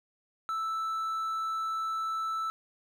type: tone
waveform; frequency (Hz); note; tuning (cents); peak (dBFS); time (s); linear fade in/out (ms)
triangle; 1318.5; E6; 0; -28; 0.49-2.5; 0
effects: none